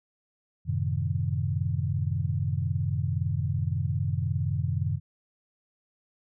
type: chord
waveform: sine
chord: F# diminished seventh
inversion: none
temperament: equal with one note detuned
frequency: 92.5 / 110 / 131.8 / 155.56 Hz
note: F#2 / A2 / C3 / Eb3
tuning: 0 / 0 / +13 / 0 cents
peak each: -29 / -32 / -30 / -32 dBFS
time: 0.65-5 s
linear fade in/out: 50 ms
effects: none